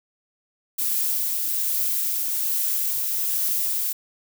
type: noise with tremolo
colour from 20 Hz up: violet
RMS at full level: -23 dBFS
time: 0.78-3.93 s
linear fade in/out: 10 ms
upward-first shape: triangle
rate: 1.2 Hz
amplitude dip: 25%
effects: none